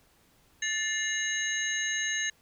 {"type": "tone cluster", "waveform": "sine", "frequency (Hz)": [1759, 2119, 2883, 3900, 6480], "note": ["A6", "C7", "F#7", "B7", "G#8"], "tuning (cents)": [-1, 21, -46, -23, -43], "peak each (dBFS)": [-31, -38, -37, -37, -33], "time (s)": [0.62, 2.3], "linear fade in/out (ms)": 5, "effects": ["pink hiss -64 dBFS RMS until 2.41 s"]}